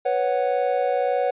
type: chord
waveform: triangle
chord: B suspended second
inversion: none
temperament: just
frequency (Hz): 493.9 / 555.6 / 740.8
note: B4 / C#5 / F#5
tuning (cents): 0 / +4 / +2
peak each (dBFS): -22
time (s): 0.05-1.31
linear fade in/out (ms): 10
effects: resampled to 8000 Hz